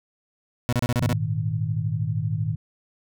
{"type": "tone bursts", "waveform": "30% pulse", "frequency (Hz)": 121.7, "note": "B2", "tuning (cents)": -25, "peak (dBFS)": -17, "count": 7, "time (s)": [0.69, 1.128], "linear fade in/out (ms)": 0, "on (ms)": 36, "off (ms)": 31}
{"type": "chord", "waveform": "sine", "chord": "Ab suspended second", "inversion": "none", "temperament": "equal", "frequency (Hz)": [103.83, 116.54, 155.56], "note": ["Ab2", "Bb2", "Eb3"], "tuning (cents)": [0, 0, 0], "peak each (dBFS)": -27, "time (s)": [1, 2.56], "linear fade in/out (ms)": 10}
{"effects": []}